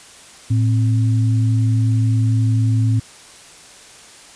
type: tone pair together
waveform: sine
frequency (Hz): 111.1 / 264.2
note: A2 / C4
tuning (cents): +17 / +17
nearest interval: octave + minor third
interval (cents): 1500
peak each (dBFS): -13 / -24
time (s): 0.5-3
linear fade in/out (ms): 10
effects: white hiss -42 dBFS RMS until 4.35 s + resampled to 22050 Hz